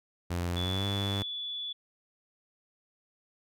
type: tone with pitch glide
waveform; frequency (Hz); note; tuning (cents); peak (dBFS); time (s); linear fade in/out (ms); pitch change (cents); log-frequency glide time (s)
sawtooth; 87.31 to 99.72; F2 to G2; 0 to +30; -26; 0.3-1.23; 10; +230; 0.56-0.86
type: tone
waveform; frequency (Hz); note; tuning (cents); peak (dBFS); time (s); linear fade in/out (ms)
sine; 3442; A7; -39; -34; 0.56-1.73; 10
effects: none